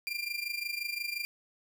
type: tone with amplitude modulation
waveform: 30% pulse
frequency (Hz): 2384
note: D7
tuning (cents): +25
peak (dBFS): -28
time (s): 0.07-1.25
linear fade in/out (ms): 0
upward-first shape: sine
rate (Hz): 25.7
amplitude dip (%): 75
effects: none

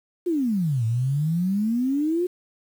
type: exponential two-way sweep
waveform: sine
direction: down then up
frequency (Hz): 367.4 to 110 to 367.4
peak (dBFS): -20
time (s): 0.26-2.27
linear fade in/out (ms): 10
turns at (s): 0.85
effects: 8-bit

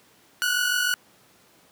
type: tone pair together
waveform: sawtooth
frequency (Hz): 1440 / 1486.5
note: F#6 / F#6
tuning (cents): -47 / +8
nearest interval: minor second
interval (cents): 55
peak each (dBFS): -22 / -20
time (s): 0.42-0.94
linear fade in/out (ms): 0
effects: pink hiss -57 dBFS RMS until 1.71 s + high-pass 150 Hz 12 dB/octave

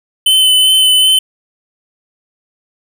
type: tone with vibrato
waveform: square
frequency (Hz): 3040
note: F#7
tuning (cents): +46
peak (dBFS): -7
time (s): 0.26-1.19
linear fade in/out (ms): 5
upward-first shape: sine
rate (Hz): 2.6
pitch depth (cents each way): 13
effects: none

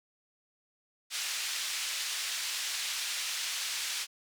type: band-pass noise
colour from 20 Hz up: pink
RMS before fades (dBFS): -35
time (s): 1.1-4.07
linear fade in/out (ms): 50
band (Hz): 2600 to 7900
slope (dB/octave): 12
effects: none

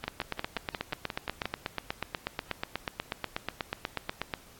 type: two click trains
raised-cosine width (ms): 0.3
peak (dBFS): -14 / -17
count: 36 / 9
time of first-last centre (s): 0.08-4.338 / 0.04-1.456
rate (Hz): 8.22 / 5.65
effects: pink hiss -55 dBFS RMS until 4.59 s + AAC 64 kbps

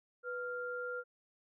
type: tone pair together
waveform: sine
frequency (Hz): 493 / 1394.4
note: B4 / F6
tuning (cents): -3 / -3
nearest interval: octave + tritone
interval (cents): 1800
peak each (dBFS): -40 / -40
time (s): 0.23-1.04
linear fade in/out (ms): 50
effects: none

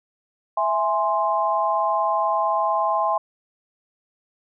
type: chord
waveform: sine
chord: E augmented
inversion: none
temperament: equal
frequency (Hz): 659.3 / 830.6 / 1046.5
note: E5 / G#5 / B#5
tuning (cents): 0 / 0 / 0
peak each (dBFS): -24 / -23 / -22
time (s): 0.57-3.18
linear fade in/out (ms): 5
effects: none

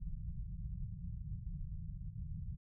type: low-pass noise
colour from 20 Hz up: pink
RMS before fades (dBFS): -43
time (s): 0-2.57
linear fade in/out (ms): 20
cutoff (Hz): 180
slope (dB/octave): 96
effects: none

